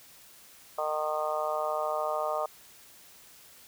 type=harmonic tone; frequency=153.3 Hz; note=D#3; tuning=25 cents flat; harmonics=3 / 4 / 5 / 6 / 7 / 8; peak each=-39 / -31 / -35 / -39 / -37 / -35 dBFS; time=0.78-2.46 s; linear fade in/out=5 ms; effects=white hiss -54 dBFS RMS until 3.67 s